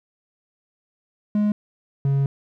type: tone pair in turn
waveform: triangle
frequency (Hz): 208.8 / 138.23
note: G#3 / C#3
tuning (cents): +10 / -5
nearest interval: perfect fifth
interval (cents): 715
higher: first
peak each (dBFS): -15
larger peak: neither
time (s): 1.35-1.52 / 2.05-2.26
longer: second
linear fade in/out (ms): 2
effects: none